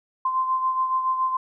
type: beating tone pair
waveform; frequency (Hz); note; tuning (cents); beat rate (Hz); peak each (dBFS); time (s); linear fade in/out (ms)
sine; 1039 / 1046.1; C6 / C6; -12 / -1; 7.1; -21 / -30; 0.25-1.37; 5
effects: none